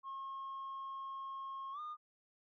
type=tone with pitch glide; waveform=sine; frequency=1080 to 1219.3 Hz; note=C#6 to D#6; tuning=-45 to -35 cents; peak=-40 dBFS; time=0.03-1.97 s; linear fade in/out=50 ms; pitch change=+210 cents; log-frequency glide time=1.72-1.8 s; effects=tanh soft clip ceiling -40 dBFS

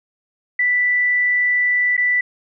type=tone with dropouts; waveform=sine; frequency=1975.5 Hz; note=B6; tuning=in tune; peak=-14 dBFS; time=0.59-2.21 s; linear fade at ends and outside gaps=5 ms; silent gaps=1.968-1.977 s; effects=none

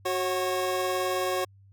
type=tone pair together; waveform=25% pulse; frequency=370 / 545.6 Hz; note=F#4 / C#5; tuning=0 / -28 cents; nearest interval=perfect fifth; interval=672 cents; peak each=-25 dBFS; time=0.05-1.45 s; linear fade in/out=10 ms; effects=added 98 Hz sine -52 dBFS peak until 1.72 s

